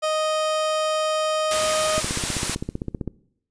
30% pulse tone, 622.3 Hz, D#5, in tune, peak -18 dBFS, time 0.02-2.01 s, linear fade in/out 20 ms
white noise, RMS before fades -25 dBFS, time 1.51-2.55 s, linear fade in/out 2 ms
click train, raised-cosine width 3 ms, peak -14 dBFS, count 18, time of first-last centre 1.98-3.077 s, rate 15.5 Hz
effects noise-tail reverb RT60 0.7 s tail -21 dB re dry + resampled to 22050 Hz

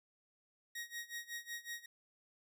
sawtooth tone with tremolo, 1884 Hz, A#6, 18 cents sharp, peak -37 dBFS, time 0.75-1.86 s, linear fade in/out 5 ms, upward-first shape sine, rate 5.4 Hz, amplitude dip 90%, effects none

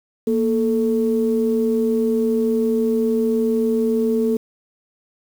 sine tone pair together, 233.2 / 440 Hz, A#3 / A4, +1 / 0 cents, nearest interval major seventh, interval 1099 cents, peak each -18 dBFS, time 0.27-4.37 s, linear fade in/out 5 ms, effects tanh soft clip ceiling -8 dBFS + 7-bit

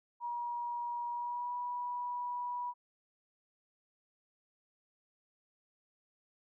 sine tone with pitch glide, 956 to 975.5 Hz, A#5 to B5, +43 to -22 cents, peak -35 dBFS, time 0.2-2.74 s, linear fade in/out 50 ms, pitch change +35 cents, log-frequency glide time 1.11-1.55 s, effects none

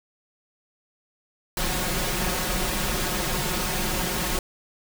pink noise with comb filter, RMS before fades -26 dBFS, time 1.57-4.39 s, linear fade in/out 2 ms, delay 5.5 ms, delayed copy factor +0.75, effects none

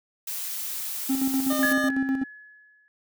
blue noise, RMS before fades -32 dBFS, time 0.27-1.73 s, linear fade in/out 5 ms
triangle tone with tremolo, 266.7 Hz, C4, 33 cents sharp, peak -19 dBFS, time 1.09-2.24 s, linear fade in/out 10 ms, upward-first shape square, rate 8 Hz, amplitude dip 50%
25% pulse tone, 606 Hz, D#5, 46 cents flat, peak -24 dBFS, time 1.5-1.89 s, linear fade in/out 5 ms
sine tone with exponential decay, 1700 Hz, G#6, 40 cents sharp, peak -20 dBFS, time 1.63-2.88 s, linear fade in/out 0 ms, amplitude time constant 270 ms
effects none

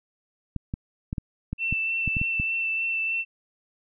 clicks, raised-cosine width 5 ms, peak -16 dBFS, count 10, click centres 0.563 / 0.739 / 1.129 / 1.182 / 1.53 / 1.726 / 2.077 / 2.168 / 2.215 / 2.399 s
sine tone with vibrato, 2675 Hz, E7, 25 cents sharp, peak -24 dBFS, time 1.58-3.25 s, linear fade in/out 50 ms, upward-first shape sine, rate 3.3 Hz, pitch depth 14 cents each way
effects none

